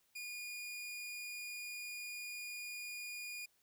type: tone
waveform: sawtooth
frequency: 2438 Hz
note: D#7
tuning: 36 cents flat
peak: -40 dBFS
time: 0.15-3.46 s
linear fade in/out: 10 ms
effects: white hiss -75 dBFS RMS until 3.62 s